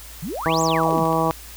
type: exponential two-way sweep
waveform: sine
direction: up then down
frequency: 138 to 8000 to 138 Hz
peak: -26 dBFS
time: 0.22-1.04 s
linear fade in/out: 10 ms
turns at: 0.62 s
type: harmonic tone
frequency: 162.4 Hz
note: E3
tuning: 26 cents flat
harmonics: 1 / 2 / 3 / 4 / 5 / 6 / 7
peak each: -25 / -25 / -25 / -25 / -25 / -25 / -25 dBFS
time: 0.46-1.31 s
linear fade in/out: 0 ms
type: click train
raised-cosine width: 0.2 ms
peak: -22 dBFS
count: 9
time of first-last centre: 0.54-1.128 s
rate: 13.6 Hz
effects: added 57 Hz sine -41 dBFS peak until 1.56 s + white hiss -41 dBFS RMS until 1.56 s